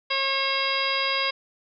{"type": "harmonic tone with a mistuned harmonic", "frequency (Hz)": 542, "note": "C#5", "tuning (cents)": -39, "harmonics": [1, 2, 3, 4, 5, 6, 7, 9], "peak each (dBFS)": [-32, -29, -34, -29, -31, -31, -32, -30], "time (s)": [0.1, 1.31], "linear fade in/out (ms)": 10, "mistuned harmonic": 7, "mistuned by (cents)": 26, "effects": []}